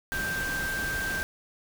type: tone in noise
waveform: sine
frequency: 1572 Hz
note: G6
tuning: 4 cents sharp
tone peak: -29 dBFS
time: 0.12-1.23 s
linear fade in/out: 0 ms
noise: pink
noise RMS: -35 dBFS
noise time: 0.12-1.23 s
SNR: +3 dB
effects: none